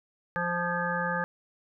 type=harmonic tone with a mistuned harmonic; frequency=174.61 Hz; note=F3; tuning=in tune; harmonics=1 / 3 / 5 / 7 / 9 / 10; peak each=-34 / -34 / -34 / -34 / -34 / -34 dBFS; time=0.36-1.24 s; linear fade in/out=0 ms; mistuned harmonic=10; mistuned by=-55 cents; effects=none